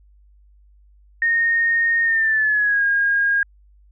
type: tone with pitch glide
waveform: sine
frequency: 1847 to 1626.6 Hz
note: A#6 to G#6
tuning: -16 to -36 cents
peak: -15 dBFS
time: 1.22-3.43 s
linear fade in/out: 2 ms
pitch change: -220 cents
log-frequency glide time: 2.03-2.84 s
effects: added 50 Hz sine -49 dBFS peak until 3.91 s